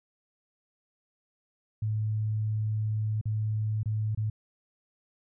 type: tone with dropouts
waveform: sine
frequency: 107.9 Hz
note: A2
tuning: 33 cents flat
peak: -26 dBFS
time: 1.82-4.3 s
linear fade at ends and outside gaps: 5 ms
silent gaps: 3.213-3.255 / 3.832-3.857 / 4.149-4.174 s
effects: none